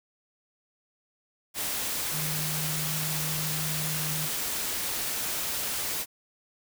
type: tone in noise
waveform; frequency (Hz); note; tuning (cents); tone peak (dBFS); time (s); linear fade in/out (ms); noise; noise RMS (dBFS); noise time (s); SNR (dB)
sine; 154.1; D#3; -16; -33; 2.11-4.29; 50; white; -31; 1.54-6.06; -5
effects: none